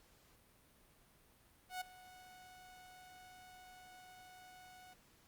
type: tone with ADSR envelope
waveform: sawtooth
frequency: 736 Hz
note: F#5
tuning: 9 cents flat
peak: -35 dBFS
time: 1.69-4.94 s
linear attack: 120 ms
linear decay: 10 ms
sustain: -18 dB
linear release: 12 ms
effects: pink hiss -68 dBFS RMS until 5.27 s + Opus 48 kbps